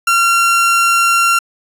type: tone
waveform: 30% pulse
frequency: 1373 Hz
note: F6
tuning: 30 cents flat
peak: -7 dBFS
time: 0.07-1.39 s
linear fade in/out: 5 ms
effects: resampled to 32000 Hz + 8-bit